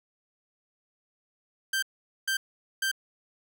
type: tone bursts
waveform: sawtooth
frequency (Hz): 1568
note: G6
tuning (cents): 0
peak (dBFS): -22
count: 3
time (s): 1.73-2.915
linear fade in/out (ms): 5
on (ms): 95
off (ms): 450
effects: none